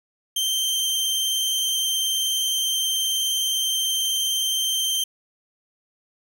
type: tone with vibrato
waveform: sawtooth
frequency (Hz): 3136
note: G7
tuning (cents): 0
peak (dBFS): -18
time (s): 0.36-5.04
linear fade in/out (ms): 5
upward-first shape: sine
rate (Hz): 19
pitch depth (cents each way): 13
effects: none